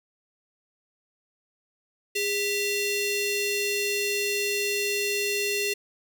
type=ring-modulated tone; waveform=sawtooth; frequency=1568 Hz; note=G6; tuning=in tune; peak=-18 dBFS; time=2.15-5.74 s; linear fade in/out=10 ms; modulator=1160 Hz; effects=none